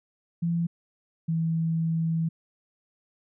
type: tone pair in turn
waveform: sine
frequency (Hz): 169.2 / 163.37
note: E3 / E3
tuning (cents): +45 / -15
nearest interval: minor second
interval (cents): 60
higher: first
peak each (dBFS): -23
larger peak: neither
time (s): 0.42-0.67 / 1.28-2.29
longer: second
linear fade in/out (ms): 10
effects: none